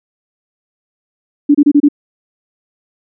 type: tone bursts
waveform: sine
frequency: 290 Hz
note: D4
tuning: 22 cents flat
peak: -4 dBFS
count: 5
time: 1.49-1.887 s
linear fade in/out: 10 ms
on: 57 ms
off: 28 ms
effects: none